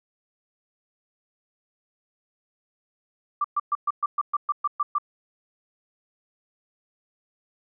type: tone bursts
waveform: sine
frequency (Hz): 1174.7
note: D6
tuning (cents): 0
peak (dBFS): -20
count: 11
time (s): 3.41-4.984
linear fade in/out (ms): 5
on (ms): 34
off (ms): 120
effects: none